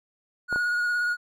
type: tone with vibrato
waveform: triangle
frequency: 1447 Hz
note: F#6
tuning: 39 cents flat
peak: -21 dBFS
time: 0.48-1.17 s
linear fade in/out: 50 ms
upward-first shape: sine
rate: 17 Hz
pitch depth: 19 cents each way
type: clicks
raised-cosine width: 1 ms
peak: -19 dBFS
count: 2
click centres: 0.527 / 0.56 s
effects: none